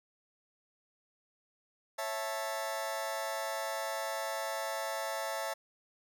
sawtooth chord, A major, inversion first, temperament just, 550 / 660 / 880 Hz, C#5 / E5 / A5, -14 / +2 / 0 cents, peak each -36 / -34 / -35 dBFS, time 1.98-5.54 s, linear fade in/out 10 ms, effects none

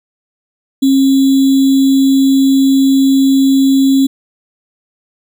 sine tone with sample-and-hold, 270 Hz, C#4, 45 cents flat, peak -6 dBFS, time 0.82-4.07 s, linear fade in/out 10 ms, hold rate 3675 Hz, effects none

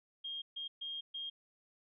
sine tone bursts at uneven times, 3228 Hz, G#7, 50 cents flat, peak -39 dBFS, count 4, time 0.24-0.42 / 0.56-0.68 / 0.81-1.01 / 1.14-1.3 s, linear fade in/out 10 ms, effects none

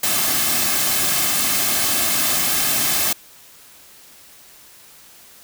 white noise with comb filter, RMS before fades -19 dBFS, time 0.03-3.13 s, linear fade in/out 5 ms, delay 2.1 ms, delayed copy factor -0.55, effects white hiss -46 dBFS RMS until 5.43 s

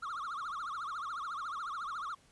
triangle tone with vibrato, 1240 Hz, D#6, 6 cents flat, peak -35 dBFS, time 0.02-2.15 s, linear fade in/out 10 ms, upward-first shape triangle, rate 14 Hz, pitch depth 260 cents each way, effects pink hiss -65 dBFS RMS until 2.31 s + resampled to 24000 Hz

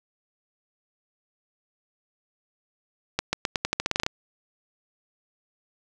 accelerating click train, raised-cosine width 0.2 ms, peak -6 dBFS, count 13, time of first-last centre 3.19-4.064 s, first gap 140 ms, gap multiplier 0.87, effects none

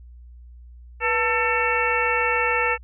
harmonic tone with a mistuned harmonic, 446.7 Hz, A4, 26 cents sharp, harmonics 1 / 2 / 3 / 4 / 5 / 6, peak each -26 / -26 / -26 / -26 / -26 / -26 dBFS, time 1-2.78 s, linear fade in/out 50 ms, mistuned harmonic 1, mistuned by +150 cents, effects added 60 Hz sine -41 dBFS peak until 2.83 s

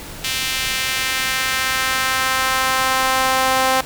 sawtooth tone with high-pass filter sweep, 261.6 Hz, C4, in tune, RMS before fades -19 dBFS, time 0.24-3.81 s, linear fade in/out 5 ms, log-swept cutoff 2800 to 720 Hz, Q 1.3, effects pink hiss -34 dBFS RMS until 3.85 s

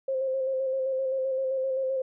sine tone with vibrato, 528 Hz, C5, 16 cents sharp, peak -25 dBFS, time 0.08-2.02 s, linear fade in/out 5 ms, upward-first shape square, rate 7.7 Hz, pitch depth 23 cents each way, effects none

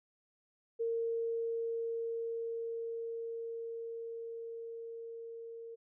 sine tone with level ramp, 459.7 Hz, A#4, 24 cents flat, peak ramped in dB -31 to -44 dBFS, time 0.79-5.76 s, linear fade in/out 20 ms, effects none

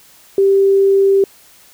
sine tone, 392 Hz, G4, in tune, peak -8 dBFS, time 0.38-1.24 s, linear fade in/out 2 ms, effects white hiss -46 dBFS RMS until 1.73 s

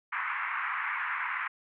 pink band-pass noise, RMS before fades -33 dBFS, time 0.12-1.48 s, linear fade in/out 10 ms, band 1000 to 2300 Hz, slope 48 dB/octave, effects none

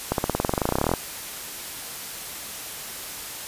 accelerating click train, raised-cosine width 1 ms, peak -7 dBFS, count 22, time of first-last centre 0.12-0.938 s, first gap 62 ms, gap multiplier 0.95, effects white hiss -35 dBFS RMS until 3.47 s + resampled to 32000 Hz

